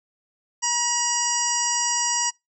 harmonic tone with a mistuned harmonic, 957 Hz, A#5, 45 cents sharp, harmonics 1 / 2 / 3 / 5 / 6 / 7 / 8, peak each -27 / -33 / -34 / -31 / -23 / -31 / -28 dBFS, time 0.62-2.31 s, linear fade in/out 20 ms, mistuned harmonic 7, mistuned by +42 cents, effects noise-tail reverb RT60 0.2 s tail -26 dB re dry

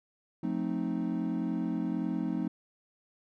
triangle chord, F dominant seventh, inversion none, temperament equal with one note detuned, 177.87 / 220 / 261.6 / 311.1 Hz, F3 / A3 / C4 / Eb4, +32 / 0 / 0 / 0 cents, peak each -33 dBFS, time 0.43-2.48 s, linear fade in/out 5 ms, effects none

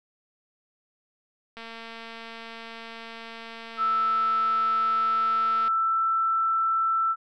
click train, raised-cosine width 0.3 ms, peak -25 dBFS, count 938, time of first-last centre 1.57-5.68 s, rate 228 Hz
sine tone with pitch glide, 1318.5 to 1330.7 Hz, E6 to E6, 0 to +16 cents, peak -21 dBFS, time 3.77-7.16 s, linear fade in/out 50 ms, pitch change +16 cents, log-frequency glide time 4.93-6.05 s
effects none

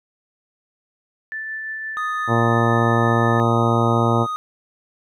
sine tone with tremolo, 1760 Hz, A6, in tune, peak -25 dBFS, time 1.32-3.4 s, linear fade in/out 0 ms, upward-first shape triangle, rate 5.8 Hz, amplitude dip 25%
triangle tone, 1244.5 Hz, D#6, in tune, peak -21 dBFS, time 1.97-4.36 s, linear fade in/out 0 ms
harmonic tone, 116.54 Hz, A#2, in tune, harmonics 1 / 2 / 3 / 4 / 5 / 6 / 7 / 8 / 9, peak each -19 / -22 / -24 / -25 / -26 / -27 / -27 / -28 / -29 dBFS, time 2.27-4.27 s, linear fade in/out 50 ms
effects none

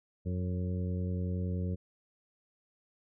harmonic tone with a mistuned harmonic, 90.3 Hz, F#2, 42 cents flat, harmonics 1 / 2 / 3 / 4 / 5 / 6, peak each -32 / -36 / -46 / -47 / -45 / -50 dBFS, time 0.25-1.76 s, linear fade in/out 20 ms, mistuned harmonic 6, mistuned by +26 cents, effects none

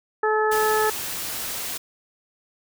harmonic tone, 431.3 Hz, A4, 35 cents flat, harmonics 1 / 2 / 3 / 4, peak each -21 / -24 / -26 / -27 dBFS, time 0.23-0.9 s, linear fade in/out 5 ms
white noise, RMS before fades -30 dBFS, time 0.51-1.78 s, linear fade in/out 10 ms
effects none

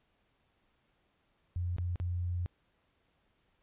sine tone with dropouts, 88.2 Hz, F2, 18 cents sharp, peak -31 dBFS, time 1.56-2.46 s, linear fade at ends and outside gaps 0 ms, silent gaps 1.764-1.784 / 1.958-2 s, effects pink hiss -74 dBFS RMS until 3.62 s + resampled to 8000 Hz

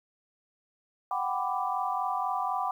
sine chord, G major seventh, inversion third, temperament equal with one note detuned, 740 / 784 / 995.2 / 1174.7 Hz, F#5 / G5 / B5 / D6, 0 / 0 / +13 / 0 cents, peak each -33 dBFS, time 1.11-2.71 s, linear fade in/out 2 ms, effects 10-bit

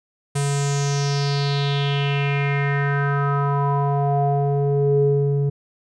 square tone with low-pass filter sweep, 141.5 Hz, C#3, 36 cents sharp, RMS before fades -20 dBFS, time 0.35-5.5 s, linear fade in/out 10 ms, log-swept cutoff 8900 to 310 Hz, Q 4.7, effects none

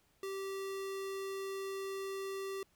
square tone, 388.9 Hz, G4, 14 cents flat, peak -39 dBFS, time 0.23-2.63 s, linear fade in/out 2 ms, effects pink hiss -72 dBFS RMS until 2.75 s

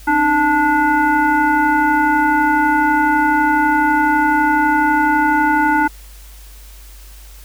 sine tone with frequency modulation, 880 Hz, A5, in tune, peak -11 dBFS, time 0.07-5.88 s, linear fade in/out 10 ms, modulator 576 Hz, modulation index 1.2, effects added 50 Hz sine -36 dBFS peak until 7.44 s + white hiss -44 dBFS RMS until 7.44 s

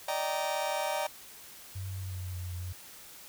40% pulse chord, Eb major seventh, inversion third, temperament just, 583.4 / 622.3 / 777.8 / 933.4 Hz, D5 / Eb5 / G5 / Bb5, -12 / 0 / -14 / +2 cents, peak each -35 dBFS, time 0.08-1.07 s, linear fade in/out 5 ms
sine tone with pitch glide, 95.4 to 89.53 Hz, G2 to F2, -47 to +44 cents, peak -35 dBFS, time 1.75-2.73 s, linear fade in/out 10 ms, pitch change -109 cents, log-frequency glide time 1.94-2.41 s
effects white hiss -50 dBFS RMS until 3.28 s

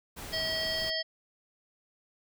pink noise, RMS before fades -42 dBFS, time 0.16-0.91 s, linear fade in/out 20 ms
harmonic tone, 642 Hz, E5, 46 cents flat, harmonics 1 / 3 / 5 / 7 / 8, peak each -36 / -36 / -36 / -36 / -36 dBFS, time 0.32-1.03 s, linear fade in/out 20 ms
effects none

